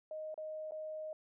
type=tone with dropouts; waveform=sine; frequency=622.3 Hz; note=D#5; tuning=in tune; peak=-40 dBFS; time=0.11-1.13 s; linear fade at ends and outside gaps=2 ms; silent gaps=0.343-0.377 / 0.71-0.719 s; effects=none